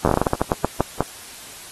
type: slowing click train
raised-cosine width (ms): 1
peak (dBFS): -3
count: 15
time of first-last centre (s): 0.05-1.006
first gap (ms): 11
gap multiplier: 1.25
effects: white hiss -39 dBFS RMS until 1.71 s + AAC 32 kbps